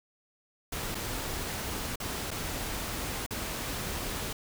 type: noise with dropouts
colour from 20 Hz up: pink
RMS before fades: -35 dBFS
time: 0.72-4.33 s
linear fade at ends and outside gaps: 5 ms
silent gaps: 0.947-0.951 / 1.958-2 / 2.307-2.313 / 3.264-3.307 s
effects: none